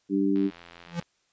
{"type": "harmonic tone", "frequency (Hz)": 98, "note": "G2", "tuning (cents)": 0, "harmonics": [2, 3, 4], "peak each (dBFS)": [-27, -23, -30], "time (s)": [0.09, 0.51], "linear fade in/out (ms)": 50}
{"type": "click train", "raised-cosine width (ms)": 0.3, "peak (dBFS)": -30, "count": 58, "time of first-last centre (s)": [0.36, 1.025], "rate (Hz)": 85.7}
{"type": "tone with exponential growth", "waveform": "square", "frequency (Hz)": 171.1, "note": "F3", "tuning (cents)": -35, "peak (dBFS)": -25, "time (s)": [0.86, 1], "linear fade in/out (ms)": 5, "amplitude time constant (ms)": 29}
{"effects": ["white hiss -70 dBFS RMS until 1.32 s", "resampled to 16000 Hz"]}